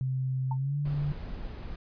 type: tone with pitch glide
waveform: sine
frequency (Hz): 130.6 to 144.91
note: C3 to D3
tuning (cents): -3 to -23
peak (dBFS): -27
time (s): 0.01-1.12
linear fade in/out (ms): 0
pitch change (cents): +180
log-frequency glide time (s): 0.55-0.77
type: tone with exponential decay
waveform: sine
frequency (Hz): 895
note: A5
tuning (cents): +29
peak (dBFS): -30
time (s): 0.51-0.58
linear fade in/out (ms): 5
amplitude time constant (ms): 15
type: noise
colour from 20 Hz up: brown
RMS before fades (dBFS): -38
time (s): 0.85-1.76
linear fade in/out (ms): 5
effects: resampled to 11025 Hz